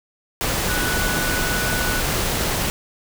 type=tone in noise; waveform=sine; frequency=1480 Hz; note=F#6; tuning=in tune; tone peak=-25 dBFS; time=0.69-2 s; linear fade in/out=0 ms; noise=pink; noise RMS=-22 dBFS; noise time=0.41-2.7 s; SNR=-6 dB; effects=none